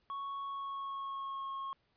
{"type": "tone with pitch glide", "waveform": "triangle", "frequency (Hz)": [1108.7, 1086.5], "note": ["C#6", "C#6"], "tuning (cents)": [0, -35], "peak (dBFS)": -36, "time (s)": [0.1, 1.73], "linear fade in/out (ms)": 0, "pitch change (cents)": -35, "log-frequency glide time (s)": [0.44, 1.48], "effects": ["pink hiss -75 dBFS RMS until 1.96 s", "resampled to 11025 Hz"]}